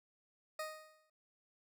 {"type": "tone with exponential decay", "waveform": "20% pulse", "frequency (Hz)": 622.3, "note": "D#5", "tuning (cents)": 0, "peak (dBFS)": -33, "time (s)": [0.59, 1.1], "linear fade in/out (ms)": 5, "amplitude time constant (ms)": 110, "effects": []}